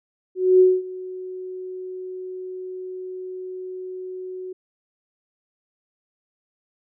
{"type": "tone with ADSR envelope", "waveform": "sine", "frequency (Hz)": 370, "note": "F#4", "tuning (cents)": 0, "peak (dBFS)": -9, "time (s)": [0.35, 4.53], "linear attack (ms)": 250, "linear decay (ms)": 220, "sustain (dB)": -21, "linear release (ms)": 7, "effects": []}